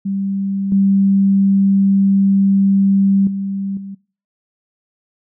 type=tone with level steps; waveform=sine; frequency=196 Hz; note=G3; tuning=in tune; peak=-17 / -10 / -19 / -27 dBFS; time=0.05-3.95 s; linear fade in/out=10 ms; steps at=0.72 / 3.27 / 3.77 s; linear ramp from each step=2 ms; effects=noise-tail reverb RT60 0.4 s tail -23 dB re dry